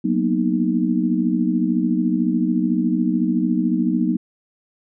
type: chord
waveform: sine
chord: B major seventh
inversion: second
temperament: equal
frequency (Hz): 185 / 233.1 / 246.9 / 311.1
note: F#3 / A#3 / B3 / D#4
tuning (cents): 0 / 0 / 0 / 0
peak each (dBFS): -22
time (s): 0.04-4.17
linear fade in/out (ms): 10
effects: none